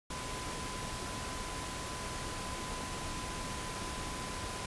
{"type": "tone in noise", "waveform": "sine", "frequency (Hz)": 1010, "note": "B5", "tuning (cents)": 39, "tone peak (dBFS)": -45, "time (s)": [0.1, 4.66], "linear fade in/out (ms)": 5, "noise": "pink", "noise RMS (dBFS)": -40, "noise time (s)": [0.1, 4.66], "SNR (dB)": -8, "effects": ["resampled to 24000 Hz"]}